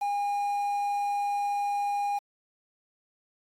triangle tone with quantisation, 813 Hz, G#5, 37 cents flat, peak -24 dBFS, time 0.01-2.19 s, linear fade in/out 10 ms, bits 8, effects AAC 48 kbps

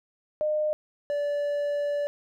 sine / triangle tone pair in turn, 609 / 579.6 Hz, D#5 / D5, -37 / -23 cents, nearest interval minor second, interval 86 cents, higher first, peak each -23 dBFS, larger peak neither, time 0.41-0.73 / 1.1-2.07 s, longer second, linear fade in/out 0 ms, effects none

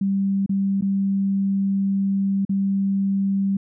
sine tone with dropouts, 196 Hz, G3, in tune, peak -18 dBFS, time 0.01-3.57 s, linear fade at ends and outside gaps 5 ms, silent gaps 0.462-0.493 / 0.811-0.822 / 2.451-2.493 s, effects none

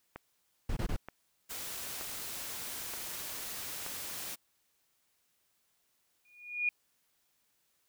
click train, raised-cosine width 0.5 ms, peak -27 dBFS, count 5, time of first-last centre 0.16-3.864 s, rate 1.08 Hz
brown noise bursts, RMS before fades -32 dBFS, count 3, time 0.69-0.965 s, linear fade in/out 5 ms, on 77 ms, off 22 ms
white noise, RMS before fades -41 dBFS, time 1.49-4.36 s, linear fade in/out 20 ms
sine tone with exponential growth, 2441 Hz, D#7, 34 cents flat, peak -25 dBFS, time 6.25-6.69 s, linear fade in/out 2 ms, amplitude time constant 95 ms
effects white hiss -75 dBFS RMS until 7.88 s

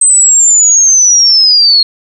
sine linear sweep, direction down, 8250 to 4254 Hz, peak -3 dBFS, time 0.01-1.83 s, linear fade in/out 5 ms, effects none

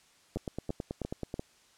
two click trains, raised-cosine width 2 ms, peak -21 / -21 dBFS, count 10 / 4, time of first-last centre 0.37-1.341 / 0.36-1.394 s, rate 9.27 / 2.9 Hz, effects white hiss -63 dBFS RMS until 1.77 s + low-pass 8000 Hz 12 dB/octave

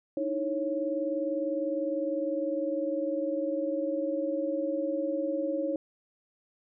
sine tone cluster, 303.9 / 323.8 / 550 Hz, D#4 / E4 / C#5, -41 / -31 / -14 cents, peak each -33 / -34 / -30 dBFS, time 0.17-5.76 s, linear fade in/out 2 ms, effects none

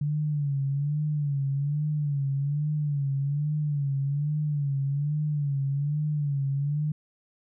sine tone with vibrato, 144.3 Hz, D3, 30 cents flat, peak -24 dBFS, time 0.01-6.92 s, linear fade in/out 5 ms, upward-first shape sine, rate 1.2 Hz, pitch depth 85 cents each way, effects none

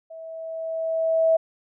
sine tone with level ramp, 650 Hz, E5, 24 cents flat, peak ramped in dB -37 to -14 dBFS, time 0.1-1.37 s, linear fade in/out 10 ms, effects none

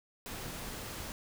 pink noise, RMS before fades -42 dBFS, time 0.26-1.12 s, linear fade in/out 0 ms, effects none

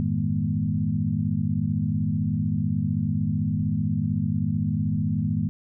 sine tone cluster, 92.5 / 108.3 / 157.1 / 206.6 / 239.9 Hz, F#2 / A2 / D#3 / G#3 / A#3, 0 / -27 / +17 / -9 / +50 cents, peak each -32 / -28 / -26 / -28 / -30 dBFS, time 0-5.49 s, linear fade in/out 0 ms, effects none

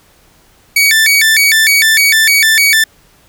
sawtooth tone with vibrato, 1998 Hz, B6, 20 cents sharp, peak -3 dBFS, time 0.76-2.84 s, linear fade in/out 5 ms, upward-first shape square, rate 3.3 Hz, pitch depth 210 cents each way, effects pink hiss -48 dBFS RMS until 3.28 s

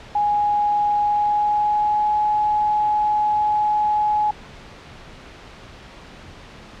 sine tone with pitch glide, 830 to 843 Hz, G#5 to G#5, -1 to +26 cents, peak -16 dBFS, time 0.15-4.31 s, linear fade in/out 5 ms, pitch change +27 cents, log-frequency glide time 0.98-2.12 s, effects pink hiss -41 dBFS RMS until 6.8 s + low-pass 4000 Hz 12 dB/octave

